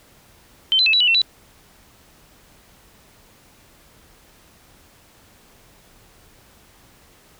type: tone with pitch steps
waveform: sine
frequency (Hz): 3095 / 4041 / 2611 / 3932 / 2944 / 2702 / 3957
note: G7 / B7 / E7 / B7 / F#7 / E7 / B7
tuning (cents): -23 / +39 / -17 / -8 / -9 / +42 / +3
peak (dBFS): -13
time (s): 0.72-1.217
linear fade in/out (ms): 0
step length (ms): 71
effects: pink hiss -52 dBFS RMS until 7.39 s